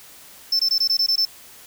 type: tone bursts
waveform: triangle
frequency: 5300 Hz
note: E8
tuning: 9 cents sharp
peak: -15 dBFS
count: 8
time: 0.52-1.252 s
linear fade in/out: 5 ms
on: 74 ms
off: 20 ms
effects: white hiss -45 dBFS RMS until 1.66 s